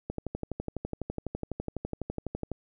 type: click train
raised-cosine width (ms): 2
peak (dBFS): -19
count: 30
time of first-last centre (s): 0.1-2.517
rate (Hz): 12
effects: none